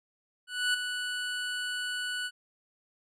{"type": "tone with ADSR envelope", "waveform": "25% pulse", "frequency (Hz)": 1480, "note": "F#6", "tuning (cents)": 0, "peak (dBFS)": -20, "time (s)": [0.47, 2.31], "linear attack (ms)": 270, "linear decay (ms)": 8, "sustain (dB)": -8, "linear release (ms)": 51, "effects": ["low-pass 10000 Hz 12 dB/octave"]}